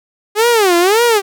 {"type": "tone with vibrato", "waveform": "sawtooth", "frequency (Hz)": 405.3, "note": "G#4", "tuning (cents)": -42, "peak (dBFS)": -5, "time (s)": [0.35, 1.22], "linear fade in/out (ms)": 50, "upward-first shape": "sine", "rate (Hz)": 1.8, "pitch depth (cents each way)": 290, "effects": []}